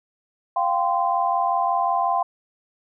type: chord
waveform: sine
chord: F suspended second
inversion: none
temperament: equal with one note detuned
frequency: 698.5 / 784 / 1035.1 Hz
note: F5 / G5 / C6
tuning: 0 / 0 / -19 cents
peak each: -23 dBFS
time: 0.56-2.23 s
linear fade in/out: 5 ms
effects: none